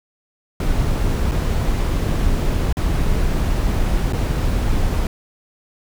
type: noise with dropouts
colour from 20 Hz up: brown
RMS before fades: -18 dBFS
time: 0.6-5.07 s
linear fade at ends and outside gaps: 2 ms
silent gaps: 1.313-1.317 / 2.727-2.769 / 4.125-4.132 s
effects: none